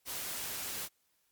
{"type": "noise", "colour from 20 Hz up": "white", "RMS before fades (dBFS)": -39, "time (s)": [0.05, 0.89], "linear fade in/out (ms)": 50, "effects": ["white hiss -75 dBFS RMS until 1.31 s", "Opus 48 kbps"]}